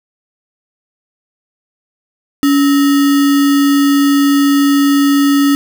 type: tone with sample-and-hold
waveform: sine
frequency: 282.1 Hz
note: C#4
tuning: 30 cents sharp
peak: -7 dBFS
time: 2.43-5.55 s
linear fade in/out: 0 ms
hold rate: 1575 Hz
effects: none